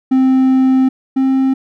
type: tone pair in turn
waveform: triangle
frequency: 261.6 / 265.3 Hz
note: C4 / C4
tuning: 0 / +24 cents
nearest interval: unison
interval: 24 cents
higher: second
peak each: -6 / -8 dBFS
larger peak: first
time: 0.11-0.89 / 1.16-1.54 s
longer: first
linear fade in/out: 10 ms
effects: none